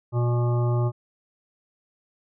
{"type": "harmonic tone", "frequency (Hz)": 120.5, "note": "B2", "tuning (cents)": -42, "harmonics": [1, 3, 5, 7, 9, 10], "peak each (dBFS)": [-20, -30, -34, -37, -39, -40], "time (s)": [0.12, 0.92], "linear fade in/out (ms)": 50, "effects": []}